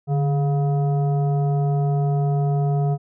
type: tone with frequency modulation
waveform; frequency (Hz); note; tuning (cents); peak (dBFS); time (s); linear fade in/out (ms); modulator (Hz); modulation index
sine; 145.7; D3; -13; -17; 0.07-2.98; 50; 562; 0.52
effects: none